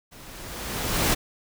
pink noise with level ramp, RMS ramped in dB -47 to -20 dBFS, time 0.11-1.15 s, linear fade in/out 20 ms, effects none

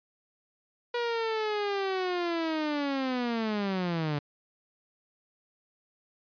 sawtooth linear sweep, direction down, 483 to 142.7 Hz, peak -24 dBFS, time 0.94-4.19 s, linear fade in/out 5 ms, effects resampled to 11025 Hz

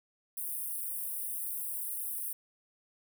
white high-pass noise, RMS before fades -37 dBFS, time 0.37-2.33 s, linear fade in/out 5 ms, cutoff 8800 Hz, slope 96 dB/octave, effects none

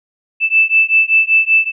sine beating tone pair, 2637 / 2642.2 Hz, E7 / E7, 0 / +3 cents, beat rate 5.2 Hz, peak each -12 dBFS, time 0.4-1.72 s, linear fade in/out 50 ms, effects none

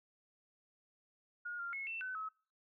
sine tone with pitch steps, 1433 / 1391 / 2181 / 2680 / 1513 / 1287 Hz, F6 / F6 / C#7 / E7 / F#6 / E6, +44 / -7 / -29 / +28 / +38 / -42 cents, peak -39 dBFS, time 1.45-2.29 s, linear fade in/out 10 ms, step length 140 ms, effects noise-tail reverb RT60 0.5 s tail -25 dB re dry

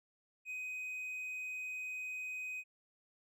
triangle tone, 2509 Hz, D#7, 14 cents sharp, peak -38 dBFS, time 0.45-2.64 s, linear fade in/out 50 ms, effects none

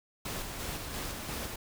pink noise with tremolo, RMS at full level -37 dBFS, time 0.25-1.56 s, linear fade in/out 5 ms, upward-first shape square, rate 2.9 Hz, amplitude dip 30%, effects none

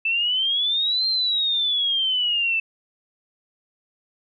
sine exponential two-way sweep, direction up then down, 2637 to 4186 to 2637 Hz, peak -19 dBFS, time 0.05-2.6 s, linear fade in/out 5 ms, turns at 1.07 s, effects none

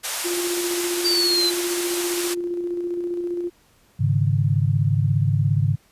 white band-pass noise, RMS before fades -28 dBFS, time 0.03-2.35 s, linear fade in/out 20 ms, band 500 to 12000 Hz, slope 24 dB/octave
sine tone with tremolo, 349.2 Hz, F4, in tune, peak -22 dBFS, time 0.24-3.5 s, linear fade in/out 20 ms, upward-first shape square, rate 15 Hz, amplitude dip 30%
sine exponential sweep, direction down, 4699 to 4007 Hz, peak -18 dBFS, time 1.04-1.51 s, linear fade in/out 20 ms
sine chord, Ab suspended fourth, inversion none, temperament equal, 103.83 / 138.59 / 155.56 Hz, Ab2 / Db3 / Eb3, 0 / 0 / 0 cents, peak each -20 / -20 / -24 dBFS, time 3.99-5.76 s, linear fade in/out 20 ms
effects pink hiss -58 dBFS RMS until 5.91 s + resampled to 32000 Hz

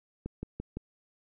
click train, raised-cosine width 3 ms, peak -23 dBFS, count 4, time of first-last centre 0.26-0.77 s, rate 5.88 Hz, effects none

